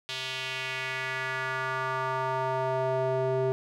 square tone with band-pass filter sweep, 130.81 Hz, C3, in tune, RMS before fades -30 dBFS, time 0.09-3.52 s, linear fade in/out 0 ms, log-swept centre 3500 to 470 Hz, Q 2.2, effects none

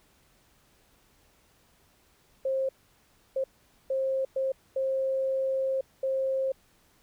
sine tone bursts at uneven times, 532 Hz, C5, 29 cents sharp, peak -25 dBFS, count 6, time 2.45-2.69 / 3.36-3.44 / 3.9-4.25 / 4.36-4.52 / 4.76-5.81 / 6.03-6.52 s, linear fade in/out 5 ms, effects pink hiss -64 dBFS RMS until 7.02 s

